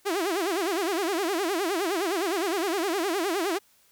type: tone with vibrato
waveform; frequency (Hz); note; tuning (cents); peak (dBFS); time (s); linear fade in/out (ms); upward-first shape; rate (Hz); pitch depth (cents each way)
sawtooth; 363; F#4; -33; -21; 0.05-3.59; 20; sine; 9.7; 220
effects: white hiss -62 dBFS RMS until 3.91 s